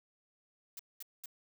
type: noise bursts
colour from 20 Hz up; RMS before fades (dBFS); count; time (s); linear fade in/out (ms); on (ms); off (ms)
blue; -45; 3; 0.77-1.259; 2; 23; 210
effects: none